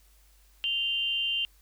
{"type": "tone pair together", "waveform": "sine", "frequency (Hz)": [2794, 3117], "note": ["F7", "G7"], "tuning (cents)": [0, -11], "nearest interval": "major second", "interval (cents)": 189, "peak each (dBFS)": [-28, -30], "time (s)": [0.64, 1.45], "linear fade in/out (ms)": 0, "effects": ["added 50 Hz sine -58 dBFS peak until 1.61 s", "white hiss -64 dBFS RMS until 1.61 s"]}